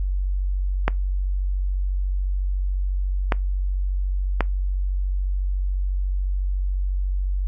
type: clicks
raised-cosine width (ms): 0.5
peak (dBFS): -4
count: 3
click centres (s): 0.88 / 3.322 / 4.407
effects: noise-tail reverb RT60 0.2 s tail -23 dB re dry + added 47 Hz sine -20 dBFS peak until 7.47 s